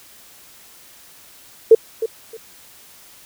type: tone with echo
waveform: sine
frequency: 449.5 Hz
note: A4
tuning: 37 cents sharp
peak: -3 dBFS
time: 1.71-1.75 s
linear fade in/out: 5 ms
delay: 310 ms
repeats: 2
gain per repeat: -14 dB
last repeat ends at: 2.37 s
effects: white hiss -46 dBFS RMS until 3.25 s